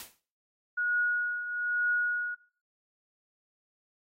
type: noise with exponential decay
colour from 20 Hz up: white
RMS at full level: -39 dBFS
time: 0-0.2 s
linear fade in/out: 1 ms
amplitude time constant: 42 ms
type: tone with tremolo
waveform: sine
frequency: 1451 Hz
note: F#6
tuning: 34 cents flat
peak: -24 dBFS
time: 0.77-2.35 s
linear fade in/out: 10 ms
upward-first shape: triangle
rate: 1.1 Hz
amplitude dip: 70%
effects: noise-tail reverb RT60 0.4 s tail -17 dB re dry + AAC 48 kbps